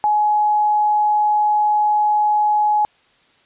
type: tone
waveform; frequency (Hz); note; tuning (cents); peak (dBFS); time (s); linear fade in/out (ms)
sine; 842; G#5; +24; -13; 0.04-2.85; 0
effects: white hiss -56 dBFS RMS until 3.45 s + resampled to 8000 Hz